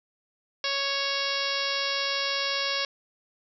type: harmonic tone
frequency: 554.4 Hz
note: C#5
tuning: in tune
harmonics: 1 / 2 / 3 / 4 / 5 / 6 / 7 / 8 / 9 / 10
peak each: -35 / -35 / -35 / -35 / -35 / -35 / -35 / -35 / -35 / -35 dBFS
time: 0.64-2.85 s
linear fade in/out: 2 ms
effects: none